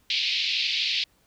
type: band-pass noise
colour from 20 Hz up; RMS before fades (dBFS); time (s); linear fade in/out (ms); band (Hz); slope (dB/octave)
white; -26; 0.1-1.04; 2; 2300 to 4600; 48
effects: pink hiss -64 dBFS RMS until 1.26 s